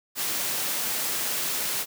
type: high-pass noise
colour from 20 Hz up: white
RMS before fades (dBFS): -28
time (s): 0.15-1.86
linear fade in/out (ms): 50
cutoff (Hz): 140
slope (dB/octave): 12
effects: none